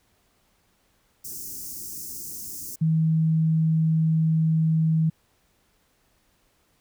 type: band-stop noise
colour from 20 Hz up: white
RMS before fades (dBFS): -36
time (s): 1.24-2.76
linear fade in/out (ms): 10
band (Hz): 380 to 5300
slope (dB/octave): 48
type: tone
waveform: sine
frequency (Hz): 160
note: D#3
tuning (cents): +49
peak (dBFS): -18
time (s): 2.81-5.1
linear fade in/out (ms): 10
effects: pink hiss -66 dBFS RMS until 6.8 s